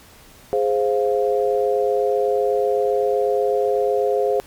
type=chord; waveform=sine; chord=F minor; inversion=first; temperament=equal; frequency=415.3 / 523.3 / 698.5 Hz; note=Ab4 / C5 / F5; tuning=0 / 0 / 0 cents; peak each=-19 / -20 / -24 dBFS; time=0.53-4.4 s; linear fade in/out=0 ms; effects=pink hiss -47 dBFS RMS until 4.46 s + MP3 96 kbps